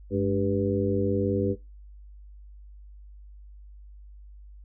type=harmonic tone with a mistuned harmonic; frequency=98.4 Hz; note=G2; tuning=7 cents sharp; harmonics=1 / 2 / 3 / 4 / 5; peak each=-29 / -29 / -29 / -29 / -29 dBFS; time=0.1-1.56 s; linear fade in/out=50 ms; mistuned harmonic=2; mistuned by=+110 cents; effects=noise-tail reverb RT60 0.2 s tail -18 dB re dry + added 50 Hz sine -44 dBFS peak until 4.64 s